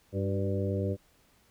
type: harmonic tone with a mistuned harmonic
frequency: 98.5 Hz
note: G2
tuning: 9 cents sharp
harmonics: 1 / 2 / 3 / 4 / 5 / 6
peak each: -30 / -35 / -38 / -36 / -36 / -39 dBFS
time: 0.12-0.97 s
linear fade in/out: 50 ms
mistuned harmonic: 4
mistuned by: -44 cents
effects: pink hiss -65 dBFS RMS until 1.5 s

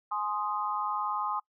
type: chord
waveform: sine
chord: Ab major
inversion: none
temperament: equal with one note detuned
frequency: 839.3 / 1046.5 / 1244.5 Hz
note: Ab5 / C6 / Eb6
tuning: +18 / 0 / 0 cents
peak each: -34 / -33 / -33 dBFS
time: 0.11-1.4 s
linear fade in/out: 10 ms
effects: noise-tail reverb RT60 0.1 s tail -24 dB re dry

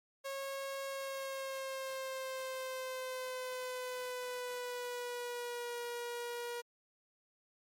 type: tone with pitch glide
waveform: sawtooth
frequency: 546 to 478.1 Hz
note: C#5 to A#4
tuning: -26 to +44 cents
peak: -35 dBFS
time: 0.24-6.62 s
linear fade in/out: 20 ms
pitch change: -230 cents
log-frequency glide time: 0.86-5.79 s
effects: MP3 64 kbps

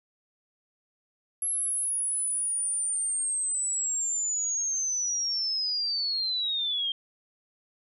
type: linear sweep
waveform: sine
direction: down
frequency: 11175 to 3168 Hz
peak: -26 dBFS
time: 1.42-6.92 s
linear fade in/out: 2 ms
effects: none

